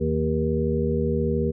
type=harmonic tone with a mistuned harmonic; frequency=79.1 Hz; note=D#2; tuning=29 cents sharp; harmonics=1 / 2 / 3 / 5 / 6; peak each=-27 / -27 / -27 / -27 / -27 dBFS; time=0-1.52 s; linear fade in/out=20 ms; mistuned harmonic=3; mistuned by=-44 cents; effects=none